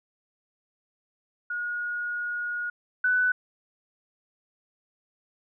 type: tone pair in turn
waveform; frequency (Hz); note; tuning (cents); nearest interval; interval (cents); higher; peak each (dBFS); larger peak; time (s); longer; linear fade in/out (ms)
sine; 1443 / 1495.2; F#6 / F#6; -44 / +18; minor second; 62; second; -28 / -20; second; 1.5-2.7 / 3.04-3.32; first; 5
effects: none